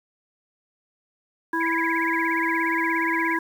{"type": "harmonic tone", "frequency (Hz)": 329.6, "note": "E4", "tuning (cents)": 0, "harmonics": [1, 3, 5], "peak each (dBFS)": [-26, -26, -26], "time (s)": [1.53, 3.39], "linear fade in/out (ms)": 5}
{"type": "tone with vibrato", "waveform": "sine", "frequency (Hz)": 2100, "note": "C7", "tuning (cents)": 6, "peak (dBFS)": -27, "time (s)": [1.6, 3.37], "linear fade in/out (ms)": 10, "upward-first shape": "triangle", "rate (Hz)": 17, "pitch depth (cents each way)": 200}
{"effects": ["8-bit"]}